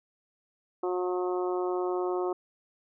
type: harmonic tone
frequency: 181 Hz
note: F#3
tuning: 38 cents flat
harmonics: 2 / 3 / 4 / 5 / 6 / 7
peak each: -28 / -38 / -36 / -41 / -40 / -43 dBFS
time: 0.83-2.33 s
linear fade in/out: 5 ms
effects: none